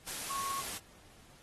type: tone in noise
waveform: sine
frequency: 1100 Hz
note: C#6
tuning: 14 cents flat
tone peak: -35 dBFS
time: 0.29-0.62 s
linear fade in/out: 20 ms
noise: white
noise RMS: -40 dBFS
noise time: 0.06-0.79 s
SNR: +2 dB
effects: pink hiss -60 dBFS RMS until 1.42 s + AAC 32 kbps